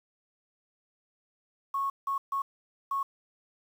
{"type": "tone bursts at uneven times", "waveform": "sine", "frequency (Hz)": 1100, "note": "C#6", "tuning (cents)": -14, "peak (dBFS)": -27, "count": 4, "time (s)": [[1.74, 1.9], [2.07, 2.18], [2.32, 2.42], [2.91, 3.03]], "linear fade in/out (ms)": 5, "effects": ["9-bit"]}